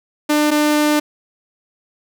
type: tone pair in turn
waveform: sawtooth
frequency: 299.2 / 299.2 Hz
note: D4 / D4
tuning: +32 / +32 cents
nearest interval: unison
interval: 0 cents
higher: neither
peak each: -9 dBFS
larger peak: neither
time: 0.29-0.51 / 0.51-1 s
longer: second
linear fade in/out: 10 ms
effects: none